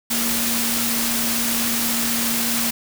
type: tone in noise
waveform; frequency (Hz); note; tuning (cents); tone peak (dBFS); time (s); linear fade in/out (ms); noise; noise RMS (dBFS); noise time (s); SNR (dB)
sine; 233.1; A#3; 0; -26; 0.1-2.71; 10; white; -22; 0.1-2.71; -7
effects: none